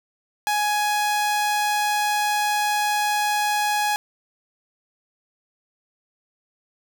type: tone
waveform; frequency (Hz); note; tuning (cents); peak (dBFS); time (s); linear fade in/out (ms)
sawtooth; 835; G#5; +9; -16; 0.47-3.96; 0
effects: none

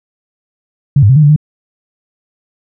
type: tone with pitch steps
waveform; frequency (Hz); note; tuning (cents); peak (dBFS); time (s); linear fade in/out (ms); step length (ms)
sine; 141.2 / 101.7 / 132.5 / 153.5 / 145.5 / 151.7; C#3 / G#2 / C3 / D#3 / D3 / D#3; +32 / -36 / +22 / -23 / -16 / -44; -3; 0.96-1.362; 5; 67
effects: none

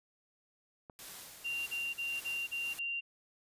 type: click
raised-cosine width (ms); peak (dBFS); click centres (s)
1; -35; 0.898
type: noise with tremolo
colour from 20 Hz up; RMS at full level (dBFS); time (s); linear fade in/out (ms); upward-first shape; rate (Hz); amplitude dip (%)
white; -47; 0.99-2.79; 0; sine; 1.8; 45
type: tone bursts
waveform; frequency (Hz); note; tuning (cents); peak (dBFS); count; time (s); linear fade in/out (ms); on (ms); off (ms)
sine; 2773; F7; -13; -34; 6; 1.44-3.01; 20; 230; 38
effects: resampled to 32000 Hz

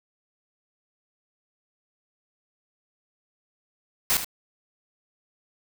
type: noise with echo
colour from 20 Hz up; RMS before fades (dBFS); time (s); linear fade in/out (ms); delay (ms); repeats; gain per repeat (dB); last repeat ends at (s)
white; -22; 4.1-4.17; 0; 75; 1; -10; 4.245
effects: none

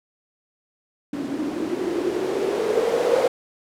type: noise with low-pass filter sweep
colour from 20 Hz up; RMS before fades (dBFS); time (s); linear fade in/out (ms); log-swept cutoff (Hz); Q
violet; -23; 1.13-3.28; 5; 270 to 520; 7.8
effects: none

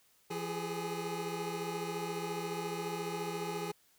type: tone cluster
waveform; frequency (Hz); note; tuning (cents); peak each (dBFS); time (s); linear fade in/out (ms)
25% pulse; 169.6 / 407.9 / 422.3; E3 / G#4 / G#4; +50 / -31 / +29; -37 / -37 / -36; 0.3-3.72; 10
effects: white hiss -68 dBFS RMS until 3.98 s

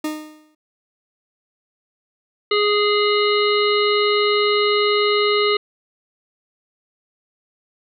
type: tone with exponential decay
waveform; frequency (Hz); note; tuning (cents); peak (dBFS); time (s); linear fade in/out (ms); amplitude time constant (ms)
40% pulse; 307; D#4; -23; -19; 0.04-0.55; 5; 110
type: harmonic tone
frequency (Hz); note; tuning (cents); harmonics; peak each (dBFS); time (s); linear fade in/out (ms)
415.3; G#4; 0; 1 / 3 / 5 / 7 / 9 / 10; -17 / -22 / -24 / -25 / -27 / -27; 2.51-5.57; 5
effects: none

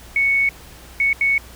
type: tone bursts at uneven times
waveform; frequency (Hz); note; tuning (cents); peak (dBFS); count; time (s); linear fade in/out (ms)
sine; 2217; C#7; 0; -14; 3; 0.16-0.49 / 1-1.13 / 1.21-1.38; 2
effects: added 60 Hz sine -43 dBFS peak until 1.55 s + pink hiss -43 dBFS RMS until 1.55 s

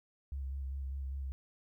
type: tone with vibrato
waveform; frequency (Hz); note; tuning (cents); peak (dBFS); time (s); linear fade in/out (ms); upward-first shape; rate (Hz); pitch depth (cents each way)
sine; 67.7; C#2; -40; -36; 0.32-1.32; 0; square; 5; 27
effects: 13-bit

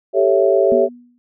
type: chord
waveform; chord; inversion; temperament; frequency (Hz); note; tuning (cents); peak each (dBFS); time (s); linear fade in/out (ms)
sine; A dominant seventh; third; equal with one note detuned; 392 / 440 / 554.4 / 662.3; G4 / A4 / C#5 / E5; 0 / 0 / 0 / +8; -15 / -19 / -16 / -17; 0.13-0.89; 50
type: tone with exponential decay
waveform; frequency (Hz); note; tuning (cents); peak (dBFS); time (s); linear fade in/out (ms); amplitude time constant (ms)
sine; 243.3; B3; -26; -17; 0.72-1.18; 0; 100
effects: none

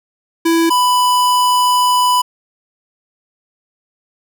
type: tone pair in turn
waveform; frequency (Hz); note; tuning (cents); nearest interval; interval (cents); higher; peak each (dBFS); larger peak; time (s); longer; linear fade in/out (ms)
square; 331.5 / 993.4; E4 / B5; +10 / +10; octave + perfect fifth; 1900; second; -11; neither; 0.45-0.7 / 0.7-2.22; second; 10
effects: none

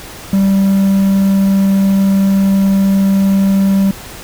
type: tone with quantisation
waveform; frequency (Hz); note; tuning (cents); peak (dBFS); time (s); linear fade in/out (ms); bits
triangle; 195.1; G3; -8; -6; 0.33-3.91; 2; 6
effects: pink hiss -31 dBFS RMS until 4.23 s

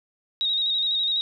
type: tone with vibrato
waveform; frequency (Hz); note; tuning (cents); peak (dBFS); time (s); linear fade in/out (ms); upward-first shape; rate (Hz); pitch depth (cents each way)
sine; 3769; A#7; +18; -21; 0.41-1.21; 0; square; 12; 32
effects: none

